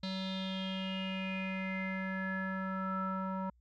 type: tone with low-pass filter sweep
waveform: square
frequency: 189.6 Hz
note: F#3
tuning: 43 cents sharp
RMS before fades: -37 dBFS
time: 0.03-3.5 s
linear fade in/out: 5 ms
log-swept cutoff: 4100 to 1100 Hz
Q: 7.9
effects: added 60 Hz sine -64 dBFS peak until 3.6 s